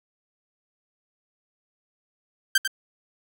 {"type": "tone with echo", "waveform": "sawtooth", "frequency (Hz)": 1569, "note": "G6", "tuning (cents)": 1, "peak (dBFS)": -12, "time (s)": [2.55, 2.58], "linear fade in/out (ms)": 5, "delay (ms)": 97, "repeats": 1, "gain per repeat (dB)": -8, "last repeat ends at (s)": 2.677, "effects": []}